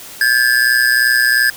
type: ring-modulated tone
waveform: square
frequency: 1661.2 Hz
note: G#6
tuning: in tune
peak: -8 dBFS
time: 0.21-1.5 s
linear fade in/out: 2 ms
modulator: 61.4 Hz
effects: white hiss -34 dBFS RMS until 1.56 s